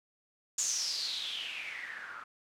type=noise with low-pass filter sweep; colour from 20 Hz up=blue; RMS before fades=-37 dBFS; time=0.58-2.24 s; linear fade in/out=5 ms; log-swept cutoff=7000 to 1300 Hz; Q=7.3; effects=none